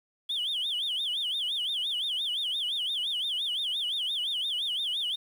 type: tone with vibrato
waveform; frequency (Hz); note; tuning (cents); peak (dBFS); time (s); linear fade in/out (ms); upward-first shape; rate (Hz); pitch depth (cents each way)
sine; 3268; G#7; -29; -26; 0.29-5.16; 10; sine; 5.8; 210
effects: tanh soft clip ceiling -26 dBFS + 9-bit